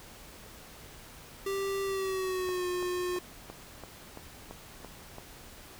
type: tone with pitch glide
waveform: square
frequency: 392 to 359.5 Hz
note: G4 to F#4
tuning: 0 to -50 cents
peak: -31 dBFS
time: 1.46-3.19 s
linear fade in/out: 5 ms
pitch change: -150 cents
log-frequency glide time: 1.84-2.66 s
type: click train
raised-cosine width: 1 ms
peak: -28 dBFS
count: 9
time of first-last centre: 2.49-5.184 s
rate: 2.97 Hz
effects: pink hiss -50 dBFS RMS until 5.79 s